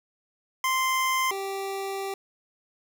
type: tone pair in turn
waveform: 25% pulse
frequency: 1043 / 390.7 Hz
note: C6 / G4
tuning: -6 / -6 cents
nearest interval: octave + perfect fourth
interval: 1700 cents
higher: first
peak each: -19 / -26 dBFS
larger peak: first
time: 0.64-1.31 / 1.31-2.14 s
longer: second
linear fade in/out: 2 ms
effects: none